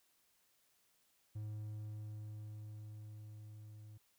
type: tone with level ramp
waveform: triangle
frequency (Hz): 106.6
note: G#2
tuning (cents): +46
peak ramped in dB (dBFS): -39 to -50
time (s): 1.35-3.98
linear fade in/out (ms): 10
effects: white hiss -75 dBFS RMS until 4.18 s